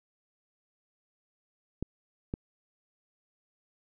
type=clicks; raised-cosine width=3 ms; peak=-19 dBFS; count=2; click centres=1.826 / 2.339 s; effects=none